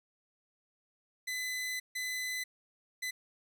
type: tone bursts at uneven times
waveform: sawtooth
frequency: 2012 Hz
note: B6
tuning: 32 cents sharp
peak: -31 dBFS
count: 3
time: 1.27-1.8 / 1.95-2.44 / 3.02-3.11 s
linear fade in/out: 10 ms
effects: none